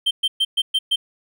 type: tone bursts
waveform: triangle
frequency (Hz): 3136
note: G7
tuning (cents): 0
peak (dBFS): -14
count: 6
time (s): 0.06-0.96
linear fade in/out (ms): 10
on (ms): 50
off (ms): 120
effects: none